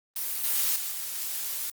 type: noise with level steps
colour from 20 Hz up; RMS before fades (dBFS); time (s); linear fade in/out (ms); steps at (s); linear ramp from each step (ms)
blue; -31 / -26 / -32 / -34 / -32; 0.16-1.7; 2; 0.44 / 0.76 / 0.91 / 1.15; 2
effects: Opus 32 kbps